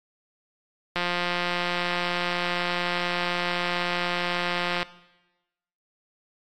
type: click train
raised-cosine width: 0.3 ms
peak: -10 dBFS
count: 682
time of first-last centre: 0.96-4.829 s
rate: 176 Hz
effects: noise-tail reverb RT60 1.0 s tail -18 dB re dry + AAC 64 kbps